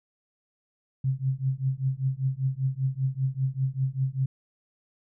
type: tone with tremolo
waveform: sine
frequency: 132.9 Hz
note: C3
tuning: 27 cents sharp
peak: -20 dBFS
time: 1.04-4.26 s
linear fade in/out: 5 ms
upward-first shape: triangle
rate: 5.1 Hz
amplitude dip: 100%
effects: none